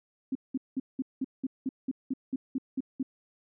sine tone bursts, 263.6 Hz, C4, 13 cents sharp, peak -27 dBFS, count 13, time 0.32-3.029 s, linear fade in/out 5 ms, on 33 ms, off 190 ms, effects none

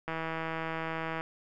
click train, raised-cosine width 0.5 ms, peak -20 dBFS, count 184, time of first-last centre 0.08-1.21 s, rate 162 Hz, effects none

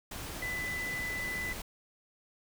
sine tone in noise, 1999 Hz, B6, 20 cents sharp, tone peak -34 dBFS, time 0.42-1.53 s, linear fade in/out 5 ms, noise pink, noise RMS -41 dBFS, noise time 0.11-1.62 s, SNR +4 dB, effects none

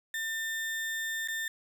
35% pulse tone with dropouts, 1800 Hz, A6, 39 cents sharp, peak -30 dBFS, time 0.14-1.48 s, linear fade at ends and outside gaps 2 ms, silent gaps 1.276-1.284 s, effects none

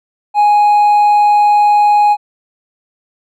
sine tone with hard clipping, 830.6 Hz, G#5, in tune, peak -7 dBFS, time 0.34-2.17 s, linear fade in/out 50 ms, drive 2 dB, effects none

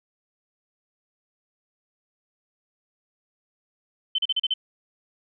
sine tone bursts, 3069 Hz, G7, 37 cents flat, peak -20 dBFS, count 6, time 4.15-4.539 s, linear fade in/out 5 ms, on 34 ms, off 37 ms, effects none

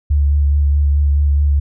sine tone with vibrato, 72 Hz, D2, 34 cents flat, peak -10 dBFS, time 0.1-1.6 s, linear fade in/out 10 ms, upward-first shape sine, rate 4.7 Hz, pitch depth 23 cents each way, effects none

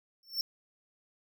square tone with exponential growth, 5410 Hz, E8, 44 cents sharp, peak -26 dBFS, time 0.23-0.41 s, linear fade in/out 1 ms, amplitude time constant 38 ms, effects none

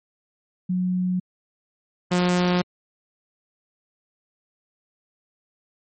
sine / sawtooth tone pair in turn, 182.3 / 178.75 Hz, F#3 / F3, -25 / +41 cents, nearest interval unison, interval 34 cents, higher first, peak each -20 / -14 dBFS, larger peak second, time 0.69-1.2 / 2.11-2.62 s, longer neither, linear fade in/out 10 ms, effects MP3 32 kbps

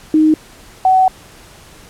sine tone pair in turn, 311.1 / 752 Hz, D#4 / F#5, 0 / +28 cents, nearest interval octave + minor third, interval 1528 cents, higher second, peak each -7 dBFS, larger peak neither, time 0.14-0.34 / 0.85-1.08 s, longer second, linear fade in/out 2 ms, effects pink hiss -41 dBFS RMS until 1.89 s + low-pass 12000 Hz 12 dB/octave

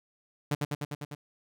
sawtooth tone with echo, 146.83 Hz, D3, in tune, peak -22 dBFS, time 0.51-0.55 s, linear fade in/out 5 ms, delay 100 ms, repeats 6, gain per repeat -2 dB, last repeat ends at 1.15 s, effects none

